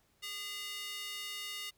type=tone with high-pass filter; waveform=square; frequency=408.2 Hz; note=G#4; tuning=30 cents flat; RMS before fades=-42 dBFS; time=0.22-1.71 s; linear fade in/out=20 ms; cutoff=2700 Hz; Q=1.7; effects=pink hiss -72 dBFS RMS until 1.77 s